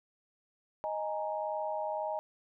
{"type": "chord", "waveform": "sine", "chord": "D# suspended fourth", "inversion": "none", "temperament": "equal", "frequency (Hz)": [622.3, 830.6, 932.3], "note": ["D#5", "G#5", "A#5"], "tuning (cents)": [0, 0, 0], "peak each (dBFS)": [-35, -37, -39], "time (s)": [0.84, 2.19], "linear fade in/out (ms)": 0, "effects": []}